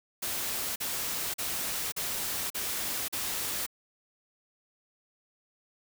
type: noise bursts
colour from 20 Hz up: white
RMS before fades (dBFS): -33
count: 6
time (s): 0.22-3.665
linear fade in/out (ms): 10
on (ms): 540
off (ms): 41
effects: none